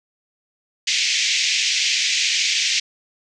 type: band-pass noise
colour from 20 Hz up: pink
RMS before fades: -20 dBFS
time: 0.87-2.8 s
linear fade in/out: 5 ms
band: 2100 to 6800 Hz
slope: 48 dB/octave
effects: none